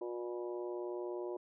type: harmonic tone with a mistuned harmonic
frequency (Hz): 119.8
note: A#2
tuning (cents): +48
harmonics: 3 / 4 / 5 / 6 / 7 / 8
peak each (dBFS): -39 / -47 / -46 / -57 / -54 / -52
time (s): 0.01-1.37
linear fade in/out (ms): 5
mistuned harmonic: 8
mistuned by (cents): +37
effects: none